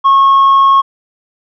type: tone with tanh clipping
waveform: sine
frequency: 1092 Hz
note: C#6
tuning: 26 cents flat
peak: -5 dBFS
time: 0.04-0.82 s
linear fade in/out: 20 ms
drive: 1 dB
effects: none